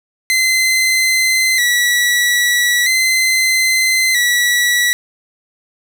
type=tone with vibrato; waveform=sawtooth; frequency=2000 Hz; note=B6; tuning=21 cents sharp; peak=-8 dBFS; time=0.3-4.93 s; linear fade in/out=0 ms; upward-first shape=square; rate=0.39 Hz; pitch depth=51 cents each way; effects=none